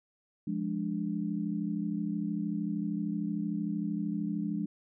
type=chord; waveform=sine; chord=D diminished; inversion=first; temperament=equal; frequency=174.61 / 207.7 / 293.7 Hz; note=F3 / Ab3 / D4; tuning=0 / 0 / 0 cents; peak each=-35 / -33 / -36 dBFS; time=0.47-4.66 s; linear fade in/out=5 ms; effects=none